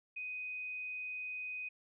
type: tone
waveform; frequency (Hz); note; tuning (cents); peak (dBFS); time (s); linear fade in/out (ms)
sine; 2500; D#7; +8; -39; 0.16-1.69; 10
effects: none